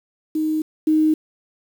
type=tone pair in turn; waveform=sine; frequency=311.1 / 311.1 Hz; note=D#4 / D#4; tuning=0 / 0 cents; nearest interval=unison; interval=0 cents; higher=neither; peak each=-18 / -13 dBFS; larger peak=second; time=0.35-0.62 / 0.87-1.14 s; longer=neither; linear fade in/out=5 ms; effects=7-bit